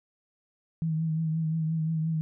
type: tone with vibrato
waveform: sine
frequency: 160 Hz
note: D#3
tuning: 49 cents sharp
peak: -25 dBFS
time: 0.82-2.21 s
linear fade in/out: 0 ms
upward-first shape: triangle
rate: 5.7 Hz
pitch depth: 43 cents each way
effects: none